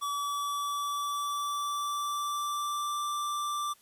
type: tone with pitch glide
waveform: square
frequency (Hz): 1146 to 1176.2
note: D6 to D6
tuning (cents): -43 to +2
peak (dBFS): -31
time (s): 0.01-3.74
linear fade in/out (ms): 20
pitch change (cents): +45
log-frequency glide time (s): 0.14-3
effects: white hiss -62 dBFS RMS until 3.81 s + resampled to 32000 Hz